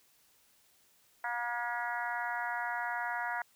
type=harmonic tone with a mistuned harmonic; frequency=238.9 Hz; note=A#3; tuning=43 cents sharp; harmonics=3 / 4 / 5 / 6 / 7 / 8 / 9; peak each=-39 / -38 / -48 / -39 / -40 / -42 / -52 dBFS; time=1.24-3.42 s; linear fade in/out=2 ms; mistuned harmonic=8; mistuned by=+19 cents; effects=white hiss -67 dBFS RMS until 3.55 s